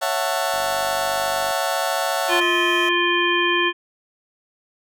30% pulse chord, F# minor seventh, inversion second, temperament just, 555 / 666 / 740 / 888 Hz, C#5 / E5 / F#5 / A5, +2 / +18 / 0 / +16 cents, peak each -24 / -22 / -23 / -25 dBFS, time 0.01-2.41 s, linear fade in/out 20 ms
click train, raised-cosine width 2 ms, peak -30 dBFS, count 48, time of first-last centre 0.54-1.507 s, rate 48.6 Hz
harmonic tone, 349.2 Hz, F4, in tune, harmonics 1 / 3 / 5 / 7 / 9, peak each -22 / -23 / -22 / -24 / -24 dBFS, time 2.28-3.73 s, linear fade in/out 50 ms
15% pulse tone, 642 Hz, E5, 46 cents flat, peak -22 dBFS, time 2.41-2.89 s, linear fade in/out 2 ms
effects none

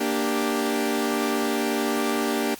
sawtooth chord, G minor, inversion first, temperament equal, 233.1 / 293.7 / 392 Hz, Bb3 / D4 / G4, 0 / 0 / 0 cents, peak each -23 dBFS, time 0-2.55 s, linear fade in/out 10 ms, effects white hiss -43 dBFS RMS until 2.59 s + Opus 48 kbps

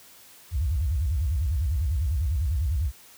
sine tone with vibrato, 72.6 Hz, D2, 19 cents flat, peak -22 dBFS, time 0.51-2.92 s, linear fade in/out 50 ms, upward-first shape square, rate 10 Hz, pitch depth 270 cents each way, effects white hiss -51 dBFS RMS until 3.17 s

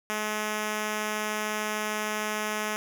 5% pulse tone, 213.2 Hz, G#3, 46 cents sharp, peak -17 dBFS, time 0.1-2.76 s, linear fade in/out 0 ms, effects none

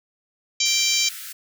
harmonic tone, 784 Hz, G5, in tune, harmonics 3 / 4 / 5 / 6 / 7 / 8 / 9, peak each -26 / -26 / -26 / -26 / -26 / -26 / -26 dBFS, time 0.6-1.09 s, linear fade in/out 5 ms
white high-pass noise, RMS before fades -36 dBFS, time 0.65-1.33 s, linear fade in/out 10 ms, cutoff 1300 Hz, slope 96 dB/octave
effects none

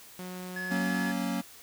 sawtooth tone with pitch glide, 182.3 to 184.31 Hz, F#3 to F#3, -25 to -6 cents, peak -34 dBFS, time 0.19-1.11 s, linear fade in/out 2 ms, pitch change +19 cents, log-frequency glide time 0.54-0.79 s
triangle tone, 1700 Hz, G#6, 40 cents sharp, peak -32 dBFS, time 0.56-1.12 s, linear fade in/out 5 ms
square chord, F# major, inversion none, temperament equal, 185 / 233.1 / 277.2 Hz, F#3 / A#3 / C#4, 0 / 0 / 0 cents, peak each -34 / -34 / -35 dBFS, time 0.7-1.42 s, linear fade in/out 20 ms
effects white hiss -51 dBFS RMS until 1.62 s

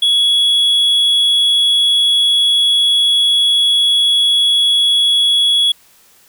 triangle tone, 3362 Hz, G#7, 20 cents sharp, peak -8 dBFS, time 0.02-5.72 s, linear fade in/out 5 ms, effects white hiss -49 dBFS RMS until 6.28 s

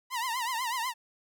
sawtooth tone with vibrato, 970 Hz, B5, 31 cents flat, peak -26 dBFS, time 0.1-0.94 s, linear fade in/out 50 ms, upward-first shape triangle, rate 8.1 Hz, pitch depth 160 cents each way, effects none

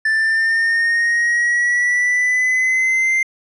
triangle linear sweep, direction up, 1760 to 2093 Hz, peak -12 dBFS, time 0.05-3.23 s, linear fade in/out 5 ms, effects resampled to 24000 Hz

